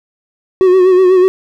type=tone with vibrato; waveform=triangle; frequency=370 Hz; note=F#4; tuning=in tune; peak=-3 dBFS; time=0.61-1.28 s; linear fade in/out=0 ms; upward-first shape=sine; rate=8.1 Hz; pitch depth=47 cents each way; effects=none